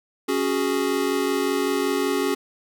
square chord, C# suspended fourth, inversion none, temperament equal, 277.2 / 370 / 415.3 Hz, C#4 / F#4 / G#4, 0 / 0 / 0 cents, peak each -26 dBFS, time 0.28-2.35 s, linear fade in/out 10 ms, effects none

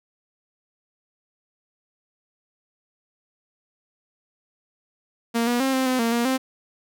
sawtooth tone with pitch steps, 232.3 / 241.3 / 266.5 / 261.7 / 256.1 / 230.8 / 236.4 / 261.8 Hz, A#3 / B3 / C4 / C4 / C4 / A#3 / A#3 / C4, -6 / -40 / +32 / 0 / -37 / -17 / +24 / +1 cents, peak -16 dBFS, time 5.34-6.38 s, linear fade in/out 20 ms, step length 130 ms, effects none

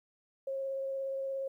sine tone with vibrato, 540 Hz, C#5, 45 cents flat, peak -33 dBFS, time 0.47-1.48 s, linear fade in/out 5 ms, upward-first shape triangle, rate 17 Hz, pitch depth 13 cents each way, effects 12-bit

